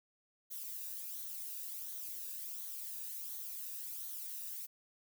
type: noise with flanger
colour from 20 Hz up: violet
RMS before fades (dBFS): -44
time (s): 0.5-4.67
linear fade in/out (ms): 20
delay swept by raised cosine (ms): 0.39 to 0.95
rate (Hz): 1.4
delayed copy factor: -0.5
effects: none